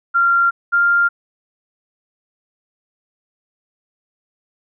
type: tone pair in turn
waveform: sine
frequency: 1383 / 1396.6 Hz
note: F6 / F6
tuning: -17 / 0 cents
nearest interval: unison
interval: 17 cents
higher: second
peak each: -11 / -11 dBFS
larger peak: neither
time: 0.14-0.51 / 0.72-1.09 s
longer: neither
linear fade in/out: 20 ms
effects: none